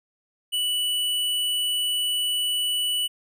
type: tone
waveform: square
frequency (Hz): 2960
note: F#7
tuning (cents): 0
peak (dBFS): -23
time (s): 0.52-3.08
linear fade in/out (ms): 20
effects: none